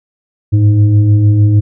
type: tone with frequency modulation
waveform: sine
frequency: 105.8 Hz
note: G#2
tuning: 33 cents sharp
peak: -5 dBFS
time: 0.52-1.61 s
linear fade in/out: 20 ms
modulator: 205 Hz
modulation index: 0.48
effects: none